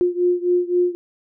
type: beating tone pair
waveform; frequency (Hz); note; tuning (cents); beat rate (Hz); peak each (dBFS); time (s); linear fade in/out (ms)
sine; 354.2 / 358; F4 / F4; +24 / +43; 3.8; -18 / -20; 0.01-0.95; 0
effects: none